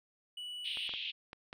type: tone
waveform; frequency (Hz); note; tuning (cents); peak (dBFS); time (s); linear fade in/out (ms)
triangle; 2950; F#7; -6; -39; 0.37-0.88; 5
type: band-pass noise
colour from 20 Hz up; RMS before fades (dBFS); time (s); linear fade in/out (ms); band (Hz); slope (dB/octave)
pink; -40; 0.64-1.12; 20; 2700 to 3500; 48
type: clicks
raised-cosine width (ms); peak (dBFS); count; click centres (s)
0.3; -29; 5; 0.772 / 0.893 / 0.938 / 1.331 / 1.529
effects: none